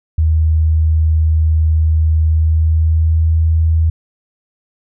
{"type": "tone with pitch glide", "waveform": "sine", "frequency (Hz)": [79.1, 80.58], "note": ["D#2", "E2"], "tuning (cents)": [29, -39], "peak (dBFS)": -9, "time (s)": [0.18, 3.9], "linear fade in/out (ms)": 5, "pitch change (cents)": 32, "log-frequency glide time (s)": [2.24, 3.3], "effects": []}